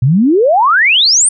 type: exponential sweep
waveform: sine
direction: up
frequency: 116.54 to 9397 Hz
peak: -6 dBFS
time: 0.02-1.29 s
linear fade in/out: 5 ms
effects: none